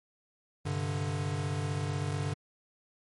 square chord, G suspended fourth, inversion none, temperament equal, 98 / 130.81 / 146.83 Hz, G2 / C3 / D3, 0 / 0 / 0 cents, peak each -35 / -40 / -34 dBFS, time 0.65-2.34 s, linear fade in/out 10 ms, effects MP3 48 kbps

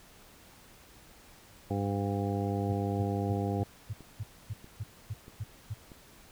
harmonic tone, 100 Hz, G2, 35 cents sharp, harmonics 1 / 2 / 3 / 4 / 5 / 7 / 8, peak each -32 / -35 / -37 / -38 / -39 / -40 / -41 dBFS, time 1.7-3.64 s, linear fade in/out 10 ms
sine tone bursts, 105.8 Hz, G#2, 33 cents sharp, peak -32 dBFS, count 11, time 2.69-5.741 s, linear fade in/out 10 ms, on 41 ms, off 260 ms
click train, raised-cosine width 3 ms, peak -35 dBFS, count 5, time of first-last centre 3.37-5.918 s, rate 1.57 Hz
effects pink hiss -56 dBFS RMS until 6.31 s

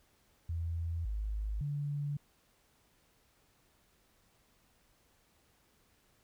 sine tone with pitch steps, 83.5 / 52.5 / 144.6 Hz, E2 / G#1 / D3, +23 / +19 / -27 cents, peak -33 dBFS, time 0.49-2.17 s, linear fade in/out 5 ms, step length 560 ms, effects pink hiss -70 dBFS RMS until 6.23 s

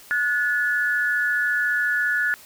sine tone pair together, 1456 / 1721.5 Hz, F#6 / A6, -28 / -38 cents, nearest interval minor third, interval 290 cents, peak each -22 dBFS, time 0.11-2.34 s, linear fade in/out 0 ms, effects white hiss -47 dBFS RMS until 2.45 s

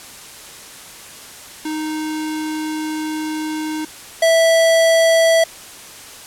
square tone pair in turn, 310.1 / 657.1 Hz, D#4 / E5, -6 / -6 cents, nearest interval octave + minor second, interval 1300 cents, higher second, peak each -22 / -11 dBFS, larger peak second, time 1.65-3.85 / 4.22-5.44 s, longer first, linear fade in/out 5 ms, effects white hiss -37 dBFS RMS until 6.26 s + low-pass 11000 Hz 12 dB/octave

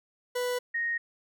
40% pulse / sine tone pair in turn, 493.9 / 1864.7 Hz, B4 / A#6, 0 / 0 cents, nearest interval octave + major seventh, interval 2300 cents, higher second, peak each -27 dBFS, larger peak neither, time 0.35-0.59 / 0.74-0.98 s, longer neither, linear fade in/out 10 ms, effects none

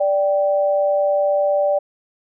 sine tone pair together, 585.1 / 781 Hz, D5 / G5, -7 / -7 cents, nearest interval perfect fourth, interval 500 cents, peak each -15 / -23 dBFS, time 0-1.79 s, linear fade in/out 10 ms, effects none

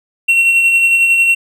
triangle tone with tremolo, 2726 Hz, F7, 43 cents flat, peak -5 dBFS, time 0.28-1.35 s, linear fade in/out 10 ms, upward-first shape sine, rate 11 Hz, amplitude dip 35%, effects none

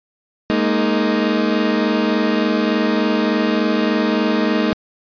30% pulse chord, Ab suspended second, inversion none, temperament equal with one note detuned, 209.7 / 233.1 / 311.1 Hz, Ab3 / Bb3 / Eb4, +17 / 0 / 0 cents, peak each -17 dBFS, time 0.5-4.73 s, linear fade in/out 0 ms, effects resampled to 11025 Hz

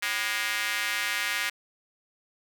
square tone with high-pass filter, 110.4 Hz, A2, 6 cents sharp, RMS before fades -29 dBFS, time 0.02-1.5 s, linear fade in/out 10 ms, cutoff 1900 Hz, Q 2.1, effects none

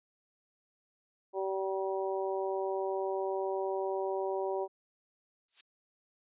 harmonic tone, 192.2 Hz, G3, 34 cents flat, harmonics 2 / 3 / 4 / 5, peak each -33 / -37 / -39 / -41 dBFS, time 1.33-4.68 s, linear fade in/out 50 ms
violet noise with exponential growth, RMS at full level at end -34 dBFS, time 5.48-5.61 s, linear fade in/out 5 ms, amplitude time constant 27 ms
effects resampled to 8000 Hz

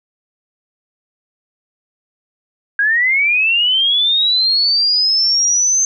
sine linear sweep, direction up, 1607 to 6300 Hz, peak -11 dBFS, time 2.79-5.85 s, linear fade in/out 2 ms, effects none

